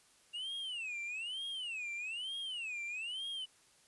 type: tone with vibrato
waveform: triangle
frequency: 2771 Hz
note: F7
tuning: 14 cents flat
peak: -37 dBFS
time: 0.33-3.46 s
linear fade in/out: 20 ms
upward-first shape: sine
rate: 1.1 Hz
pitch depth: 280 cents each way
effects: white hiss -66 dBFS RMS until 3.87 s + resampled to 24000 Hz